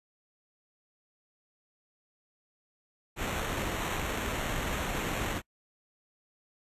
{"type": "noise with sample-and-hold", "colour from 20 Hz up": "pink", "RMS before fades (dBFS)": -33, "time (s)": [3.16, 5.42], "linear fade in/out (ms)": 50, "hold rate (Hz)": 4900, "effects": ["noise-tail reverb RT60 0.1 s tail -26 dB re dry", "resampled to 32000 Hz"]}